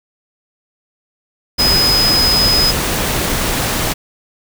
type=tone in noise; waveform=sine; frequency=5040 Hz; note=D#8; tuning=21 cents sharp; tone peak=-11 dBFS; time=1.58-2.72 s; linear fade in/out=20 ms; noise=pink; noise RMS=-17 dBFS; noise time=1.58-3.94 s; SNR=+3 dB; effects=none